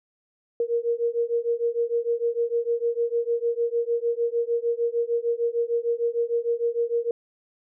sine beating tone pair, 466.2 / 472.8 Hz, A#4 / A#4, 0 / +24 cents, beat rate 6.6 Hz, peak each -25 dBFS, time 0.6-7.11 s, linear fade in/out 2 ms, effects none

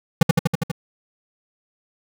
square tone with echo, 164.81 Hz, E3, in tune, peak -9 dBFS, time 0.21-0.23 s, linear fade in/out 5 ms, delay 81 ms, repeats 6, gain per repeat -2 dB, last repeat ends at 0.716 s, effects none

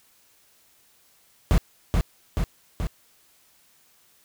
brown noise with echo, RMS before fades -17 dBFS, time 1.51-1.58 s, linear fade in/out 0 ms, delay 430 ms, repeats 3, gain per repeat -3 dB, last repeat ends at 2.87 s, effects white hiss -60 dBFS RMS until 4.24 s

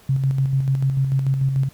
sine tone with tremolo, 134.9 Hz, C#3, 47 cents flat, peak -15 dBFS, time 0.09-1.69 s, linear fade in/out 5 ms, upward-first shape square, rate 6.8 Hz, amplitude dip 40%, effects pink hiss -51 dBFS RMS until 1.73 s

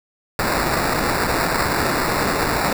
white noise with sample-and-hold, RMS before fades -20 dBFS, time 0.39-2.73 s, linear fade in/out 2 ms, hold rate 3150 Hz, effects none

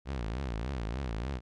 sawtooth tone with vibrato, 60.9 Hz, B1, 24 cents flat, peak -29 dBFS, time 0.05-1.41 s, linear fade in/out 50 ms, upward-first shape triangle, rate 3.4 Hz, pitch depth 280 cents each way, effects low-pass 5000 Hz 12 dB/octave

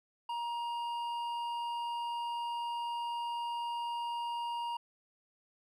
triangle tone with hard clipping, 944 Hz, A#5, 22 cents sharp, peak -36 dBFS, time 0.29-4.77 s, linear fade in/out 5 ms, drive 11 dB, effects none

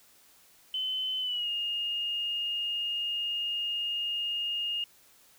sine tone with pitch glide, 3045 to 2841 Hz, F#7 to F7, +49 to +29 cents, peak -29 dBFS, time 0.74-4.84 s, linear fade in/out 2 ms, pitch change -120 cents, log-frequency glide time 1.2-1.49 s, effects white hiss -60 dBFS RMS until 5.38 s

